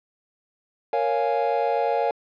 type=chord; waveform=triangle; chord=Bb minor seventh; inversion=none; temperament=equal; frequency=466.2 / 554.4 / 698.5 / 830.6 Hz; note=Bb4 / Db5 / F5 / Ab5; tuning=0 / 0 / 0 / 0 cents; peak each=-24 dBFS; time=0.93-2.11 s; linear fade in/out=2 ms; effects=resampled to 11025 Hz